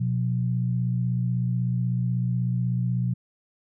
sine tone pair together, 123.47 / 179.69 Hz, B2 / F3, 0 / +50 cents, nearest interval tritone, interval 650 cents, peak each -23 / -28 dBFS, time 0-3.14 s, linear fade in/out 10 ms, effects none

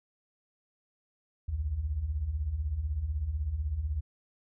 sine beating tone pair, 61.74 / 77.74 Hz, B1 / D#2, 0 / -1 cents, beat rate 16 Hz, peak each -36 / -30 dBFS, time 1.48-4.01 s, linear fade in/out 10 ms, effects none

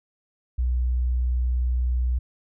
sine tone, 61.74 Hz, B1, in tune, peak -20 dBFS, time 0.58-2.19 s, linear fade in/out 10 ms, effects none

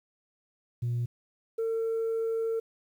sine tone pair in turn, 120 / 452.2 Hz, B2 / A4, -49 / +47 cents, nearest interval octave + major seventh, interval 2296 cents, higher second, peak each -25 dBFS, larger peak neither, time 0.82-1.06 / 1.58-2.6 s, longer second, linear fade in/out 10 ms, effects tanh soft clip ceiling -25 dBFS + 10-bit

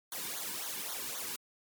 white noise with flanger, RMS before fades -39 dBFS, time 0.12-1.36 s, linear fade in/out 2 ms, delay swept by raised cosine 0.38 to 1.58 ms, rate 3.8 Hz, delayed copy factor -1, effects MP3 96 kbps

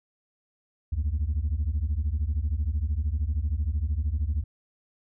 sine beating tone pair, 68.4 / 81.4 Hz, C#2 / E2, -23 / -21 cents, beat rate 13 Hz, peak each -25 dBFS, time 0.92-4.44 s, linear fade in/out 10 ms, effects tanh soft clip ceiling -21 dBFS

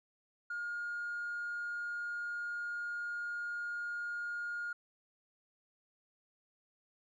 sine tone with hard clipping, 1423 Hz, F6, 32 cents sharp, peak -37 dBFS, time 0.5-4.73 s, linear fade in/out 5 ms, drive 1 dB, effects resampled to 16000 Hz

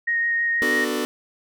sine tone with vibrato, 1864.7 Hz, A#6, in tune, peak -19 dBFS, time 0.07-0.85 s, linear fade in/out 10 ms, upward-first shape sine, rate 6.2 Hz, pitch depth 9 cents each way
sawtooth chord, B minor seventh, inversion none, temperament just, 246.9 / 296.3 / 370.4 / 444.5 Hz, B3 / D4 / F#4 / A4, 0 / +15 / +2 / +18 cents, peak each -24 dBFS, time 0.62-1.05 s, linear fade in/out 0 ms
effects none

